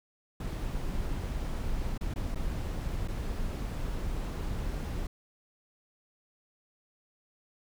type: noise with dropouts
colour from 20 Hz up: brown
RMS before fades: -33 dBFS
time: 0.4-5.07 s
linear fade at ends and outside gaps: 5 ms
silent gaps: 1.978-2.009 / 2.139-2.159 / 2.348-2.356 / 3.077-3.082 s
effects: none